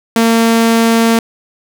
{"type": "tone", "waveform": "sawtooth", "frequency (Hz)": 228.3, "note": "A#3", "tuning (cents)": -36, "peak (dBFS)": -4, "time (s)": [0.16, 1.19], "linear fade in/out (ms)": 2, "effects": []}